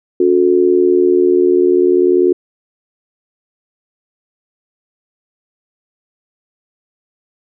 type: tone with amplitude modulation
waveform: sine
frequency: 362.1 Hz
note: F#4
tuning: 37 cents flat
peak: -4 dBFS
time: 0.2-2.33 s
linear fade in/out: 5 ms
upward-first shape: sine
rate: 80.3 Hz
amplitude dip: 85%
effects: none